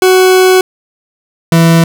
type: tone pair in turn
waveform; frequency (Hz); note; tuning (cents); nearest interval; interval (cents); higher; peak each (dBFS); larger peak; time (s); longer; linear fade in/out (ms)
40% pulse; 372.1 / 165.75; F#4 / E3; +10 / +10; octave + major second; 1400; first; -3; neither; 0.02-0.61 / 1.52-1.84; first; 2
effects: none